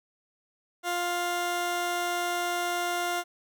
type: tone pair together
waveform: 15% pulse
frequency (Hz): 350.8 / 701.6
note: F4 / F5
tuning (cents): +8 / +8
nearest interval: octave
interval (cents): 1200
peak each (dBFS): -25 / -26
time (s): 0.83-3.24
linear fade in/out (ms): 50
effects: none

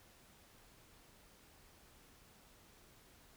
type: silence
effects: pink hiss -64 dBFS RMS until 3.36 s

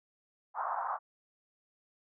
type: band-pass noise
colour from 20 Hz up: pink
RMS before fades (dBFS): -35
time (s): 0.54-0.99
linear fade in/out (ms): 50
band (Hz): 710 to 1300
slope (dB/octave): 48
effects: none

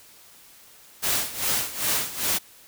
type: noise with tremolo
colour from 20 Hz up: white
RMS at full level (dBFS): -23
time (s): 1.02-2.39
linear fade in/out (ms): 20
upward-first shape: sine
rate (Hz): 2.5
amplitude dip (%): 80
effects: white hiss -51 dBFS RMS until 2.67 s

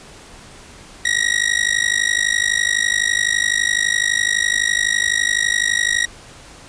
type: tone with amplitude modulation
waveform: sawtooth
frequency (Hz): 1900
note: A#6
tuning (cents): +33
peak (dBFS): -8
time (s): 1.05-6.06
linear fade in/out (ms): 5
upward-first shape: sine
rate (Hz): 51.9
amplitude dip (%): 95
effects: pink hiss -41 dBFS RMS until 6.68 s + resampled to 22050 Hz

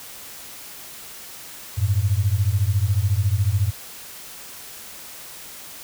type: beating tone pair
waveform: sine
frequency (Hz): 93.2 / 107.2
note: F#2 / A2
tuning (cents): +13 / -45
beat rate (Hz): 14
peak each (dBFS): -20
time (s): 1.77-3.71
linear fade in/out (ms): 20
effects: white hiss -39 dBFS RMS until 5.83 s

